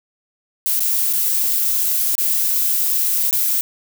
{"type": "noise with dropouts", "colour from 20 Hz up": "violet", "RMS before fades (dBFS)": -18, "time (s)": [0.66, 3.61], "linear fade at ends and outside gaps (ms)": 0, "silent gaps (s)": [[0.795, 0.805], [1.128, 1.134], [2.153, 2.181], [3.31, 3.328]], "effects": []}